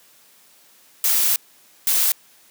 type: noise bursts at uneven times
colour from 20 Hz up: blue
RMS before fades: -18 dBFS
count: 2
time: 1.04-1.36 / 1.87-2.12 s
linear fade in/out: 2 ms
effects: white hiss -53 dBFS RMS until 2.5 s + high-pass 150 Hz 12 dB/octave